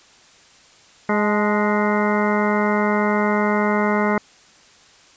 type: harmonic tone with a mistuned harmonic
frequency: 208.3 Hz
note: G#3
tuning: 5 cents sharp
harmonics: 1 / 2 / 3 / 4 / 5 / 6 / 7 / 9 / 10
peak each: -20 / -23 / -25 / -26 / -27 / -28 / -28 / -30 / -30 dBFS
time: 1.09-4.18 s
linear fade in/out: 2 ms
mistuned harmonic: 4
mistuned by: +45 cents
effects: white hiss -50 dBFS RMS until 5.16 s + resampled to 16000 Hz